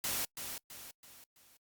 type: noise with echo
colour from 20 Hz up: white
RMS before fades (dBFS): -35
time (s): 0.04-0.25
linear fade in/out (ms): 2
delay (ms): 330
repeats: 4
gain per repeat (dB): -7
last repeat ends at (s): 1.57
effects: noise-tail reverb RT60 0.1 s tail -26 dB re dry + Opus 48 kbps